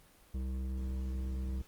sine tone with hard clipping, 64.9 Hz, C2, 13 cents flat, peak -36 dBFS, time 0.34-1.62 s, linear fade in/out 5 ms, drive 11 dB, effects pink hiss -62 dBFS RMS until 1.67 s + Opus 24 kbps

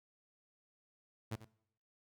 sawtooth tone with echo, 110.4 Hz, A2, 6 cents sharp, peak -34 dBFS, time 1.31-1.36 s, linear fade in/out 10 ms, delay 92 ms, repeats 1, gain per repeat -13 dB, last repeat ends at 1.452 s, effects noise-tail reverb RT60 0.7 s tail -21 dB re dry

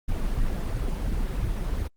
brown noise with flanger, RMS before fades -26 dBFS, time 0.08-1.88 s, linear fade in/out 10 ms, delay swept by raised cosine 0.45 to 5.85 ms, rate 2.9 Hz, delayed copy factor +0.5, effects Opus 24 kbps

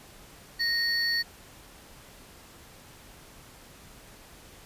triangle tone pair together, 1864.7 / 4444 Hz, A#6 / C#8, 0 / +4 cents, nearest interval octave + minor third, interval 1504 cents, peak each -26 dBFS, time 0.59-1.23 s, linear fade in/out 20 ms, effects pink hiss -51 dBFS RMS until 4.65 s + resampled to 32000 Hz

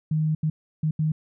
sine tone bursts at uneven times, 155.56 Hz, D#3, in tune, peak -20 dBFS, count 4, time 0.11-0.35 / 0.43-0.5 / 0.83-0.91 / 0.99-1.12 s, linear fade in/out 5 ms, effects none

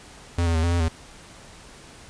square tone with pitch steps, 85.9 / 83.5 / 80.5 / 85.6 / 86.3 / 81.4 Hz, F2 / E2 / E2 / F2 / F2 / E2, -28 / +23 / -41 / -34 / -20 / -21 cents, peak -20 dBFS, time 0.38-0.884 s, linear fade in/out 5 ms, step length 84 ms, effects pink hiss -46 dBFS RMS until 2.09 s + resampled to 22050 Hz

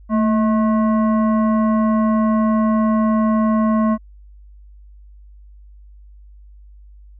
sine tone with frequency modulation, 222.1 Hz, A3, 16 cents sharp, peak -13 dBFS, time 0.09-3.98 s, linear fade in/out 50 ms, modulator 860 Hz, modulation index 0.63, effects added 50 Hz sine -40 dBFS peak until 7.19 s

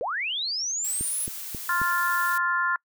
sine linear sweep, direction up, 427.3 to 10870 Hz, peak -26 dBFS, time 0.01-1.26 s, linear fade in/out 0 ms
blue noise, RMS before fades -36 dBFS, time 0.84-2.38 s, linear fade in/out 5 ms
click train, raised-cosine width 3 ms, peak -22 dBFS, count 4, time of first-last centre 1.01-1.816 s, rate 3.72 Hz
harmonic tone, 349.5 Hz, F4, 1 cent sharp, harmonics 3 / 4 / 5, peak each -27 / -25 / -28 dBFS, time 1.69-2.76 s, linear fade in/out 2 ms
effects noise-tail reverb RT60 0.1 s tail -26 dB re dry

